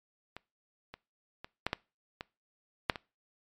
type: clicks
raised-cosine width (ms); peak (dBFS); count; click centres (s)
0.3; -26 / -27 / -26 / -13 / -14 / -22 / -8 / -22; 8; 0.366 / 0.94 / 1.445 / 1.666 / 1.731 / 2.209 / 2.898 / 2.958
effects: noise-tail reverb RT60 0.3 s tail -23 dB re dry + MP3 96 kbps